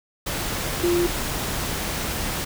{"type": "tone in noise", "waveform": "sine", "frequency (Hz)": 347.7, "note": "F4", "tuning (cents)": -8, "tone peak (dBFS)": -18, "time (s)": [0.83, 1.07], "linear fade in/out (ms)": 10, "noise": "pink", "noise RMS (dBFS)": -27, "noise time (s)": [0.26, 2.45], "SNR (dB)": 6, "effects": []}